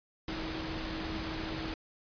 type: tone in noise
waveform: sine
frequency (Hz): 320.1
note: D#4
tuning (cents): +49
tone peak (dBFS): -39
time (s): 0.28-1.74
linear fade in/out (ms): 2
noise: pink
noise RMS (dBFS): -38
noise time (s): 0.28-1.74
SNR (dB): -4
effects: resampled to 11025 Hz